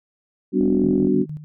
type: chord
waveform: sine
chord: G major seventh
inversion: none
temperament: equal with one note detuned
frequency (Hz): 196 / 250.5 / 293.7 / 370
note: G3 / B3 / D4 / F#4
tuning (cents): 0 / +25 / 0 / 0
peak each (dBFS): -21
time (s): 0.52-1.26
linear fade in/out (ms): 50
type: click train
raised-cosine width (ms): 2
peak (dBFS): -21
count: 21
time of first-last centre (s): 0.61-1.071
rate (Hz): 43.4
type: tone with tremolo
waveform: sine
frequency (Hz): 151.9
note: D#3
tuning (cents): -41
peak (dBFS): -27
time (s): 0.84-1.44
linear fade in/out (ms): 0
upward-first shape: square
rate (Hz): 6.6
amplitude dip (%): 65
effects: none